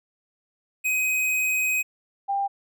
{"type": "tone pair in turn", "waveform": ["square", "sine"], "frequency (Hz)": [2517, 795.1], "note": ["D#7", "G5"], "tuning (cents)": [19, 24], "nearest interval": "octave + minor sixth", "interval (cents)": 1995, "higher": "first", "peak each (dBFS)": -22, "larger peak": "neither", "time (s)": [[0.84, 1.83], [2.28, 2.48]], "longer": "first", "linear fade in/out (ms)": 20, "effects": []}